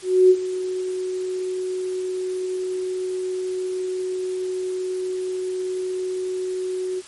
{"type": "tone with ADSR envelope", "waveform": "sine", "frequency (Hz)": 370, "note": "F#4", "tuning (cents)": 0, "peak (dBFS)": -8, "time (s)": [0.02, 7.02], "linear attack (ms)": 280, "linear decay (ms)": 55, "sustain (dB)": -15, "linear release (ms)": 35, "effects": ["white hiss -43 dBFS RMS until 7.07 s", "MP3 48 kbps"]}